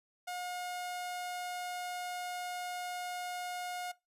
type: tone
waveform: sawtooth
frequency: 718 Hz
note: F5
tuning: 48 cents sharp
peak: -34 dBFS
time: 0.27-3.92 s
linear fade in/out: 10 ms
effects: noise-tail reverb RT60 0.2 s tail -19 dB re dry + resampled to 32000 Hz